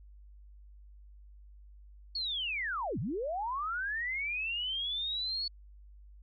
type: linear two-way sweep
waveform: sine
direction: down then up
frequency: 4435 to 92.5 to 4435 Hz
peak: -32 dBFS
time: 2.15-5.48 s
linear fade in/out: 5 ms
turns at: 2.99 s
effects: added 50 Hz sine -51 dBFS peak until 6.22 s